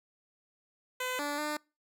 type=tone with pitch steps; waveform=10% pulse; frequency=507 / 290.5 / 299.9 Hz; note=B4 / D4 / D4; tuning=+45 / -19 / +36 cents; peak=-24 dBFS; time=1-1.57 s; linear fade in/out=5 ms; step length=190 ms; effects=noise-tail reverb RT60 0.3 s tail -26 dB re dry